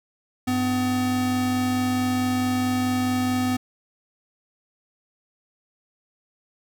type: tone pair together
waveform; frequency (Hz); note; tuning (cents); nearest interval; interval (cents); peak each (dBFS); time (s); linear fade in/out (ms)
square; 99.03 / 252.5; G2 / B3; +18 / +39; octave + major third; 1621; -31 / -22; 0.47-3.57; 10
effects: none